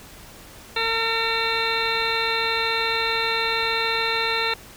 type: harmonic tone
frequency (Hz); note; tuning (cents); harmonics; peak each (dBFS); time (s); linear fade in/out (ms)
453.5; A#4; -48; 1 / 2 / 3 / 4 / 5 / 6 / 8 / 9; -29 / -29 / -29 / -29 / -29 / -29 / -29 / -29; 0.76-4.54; 5
effects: pink hiss -44 dBFS RMS until 4.76 s